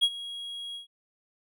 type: tone with ADSR envelope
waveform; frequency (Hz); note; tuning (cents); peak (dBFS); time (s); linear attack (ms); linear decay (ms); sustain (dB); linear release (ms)
triangle; 3300; G#7; -12; -16; 0.01-0.87; 25; 54; -18; 120
effects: none